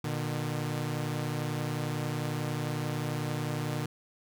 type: tone pair together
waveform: sawtooth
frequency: 119.9 / 151.06 Hz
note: A#2 / D3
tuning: +49 / +49 cents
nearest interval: major third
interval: 400 cents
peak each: -30 / -29 dBFS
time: 0.04-3.86 s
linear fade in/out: 5 ms
effects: none